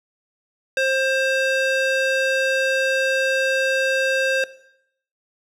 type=tone with band-pass filter; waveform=square; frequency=530 Hz; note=C5; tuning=22 cents sharp; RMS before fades=-20 dBFS; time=0.77-4.44 s; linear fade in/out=2 ms; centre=2000 Hz; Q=0.77; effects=noise-tail reverb RT60 0.7 s tail -17 dB re dry